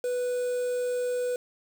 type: tone with quantisation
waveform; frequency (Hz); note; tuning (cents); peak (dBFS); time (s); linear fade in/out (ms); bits
triangle; 494; B4; 0; -24; 0.04-1.36; 2; 7
effects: none